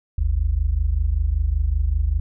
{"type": "tone pair together", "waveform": "sine", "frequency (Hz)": [50.59, 75.8], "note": ["G#1", "D#2"], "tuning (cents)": [-45, -45], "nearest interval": "perfect fifth", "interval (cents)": 700, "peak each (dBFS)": -20, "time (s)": [0.18, 2.2], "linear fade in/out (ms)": 5, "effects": []}